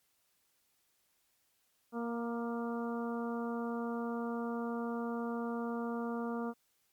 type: harmonic tone with a mistuned harmonic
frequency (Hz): 234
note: A#3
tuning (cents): +7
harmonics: 1 / 2 / 3 / 4 / 5 / 6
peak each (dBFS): -36 / -40 / -45 / -47 / -46 / -50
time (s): 1.92-6.54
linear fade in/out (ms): 50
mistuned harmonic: 5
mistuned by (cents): +18
effects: white hiss -75 dBFS RMS until 6.92 s + MP3 96 kbps